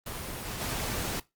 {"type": "noise with level steps", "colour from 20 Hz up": "pink", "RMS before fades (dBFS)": [-37, -33], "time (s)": [0.06, 1.2], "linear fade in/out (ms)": 5, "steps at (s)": 0.6, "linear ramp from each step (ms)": 10, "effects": ["noise-tail reverb RT60 0.2 s tail -19 dB re dry", "Opus 24 kbps"]}